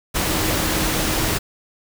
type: tone in noise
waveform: sine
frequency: 315.4 Hz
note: D#4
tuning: 24 cents sharp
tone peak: -28 dBFS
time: 0.25-1.35 s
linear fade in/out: 20 ms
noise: pink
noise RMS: -21 dBFS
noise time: 0.14-1.39 s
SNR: -10 dB
effects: none